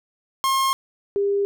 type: tone pair in turn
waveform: 45% pulse / sine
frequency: 1071 / 401.2 Hz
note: C6 / G4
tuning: +40 / +40 cents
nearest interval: octave + perfect fourth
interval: 1700 cents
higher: first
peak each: -18 dBFS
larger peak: neither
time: 0.44-0.73 / 1.16-1.45 s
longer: neither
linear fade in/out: 0 ms
effects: none